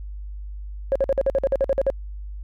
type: tone bursts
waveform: sine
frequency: 544 Hz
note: C#5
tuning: 33 cents flat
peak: -15 dBFS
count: 12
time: 0.92-1.901 s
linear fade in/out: 0 ms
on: 35 ms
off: 51 ms
effects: tanh soft clip ceiling -11 dBFS + added 50 Hz sine -31 dBFS peak until 2.43 s